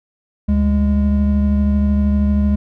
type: tone pair together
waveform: triangle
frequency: 72.76 / 205.4 Hz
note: D2 / G#3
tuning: -16 / -19 cents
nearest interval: octave + tritone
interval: 1797 cents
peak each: -13 dBFS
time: 0.48-2.56 s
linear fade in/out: 10 ms
effects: none